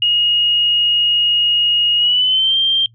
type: tone with pitch glide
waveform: sine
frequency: 2873 to 3169 Hz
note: F7 to G7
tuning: +48 to +18 cents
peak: -11 dBFS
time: 0.02-2.86 s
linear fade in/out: 2 ms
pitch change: +170 cents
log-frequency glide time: 1.97-2.56 s
effects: noise-tail reverb RT60 0.1 s tail -24 dB re dry + added 115 Hz sine -46 dBFS peak until 2.94 s